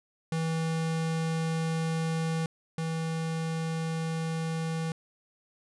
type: tone pair in turn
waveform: square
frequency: 162.3 / 162.3 Hz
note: E3 / E3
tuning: -27 / -27 cents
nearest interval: unison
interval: 0 cents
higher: neither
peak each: -28 / -30 dBFS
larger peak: first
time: 0.32-2.46 / 2.78-4.92 s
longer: neither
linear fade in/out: 2 ms
effects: resampled to 24000 Hz